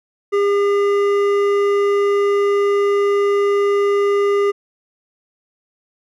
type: tone with hard clipping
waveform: triangle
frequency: 403.9 Hz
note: G#4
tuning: 48 cents flat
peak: -15 dBFS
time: 0.32-4.52 s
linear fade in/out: 20 ms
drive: 14 dB
effects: none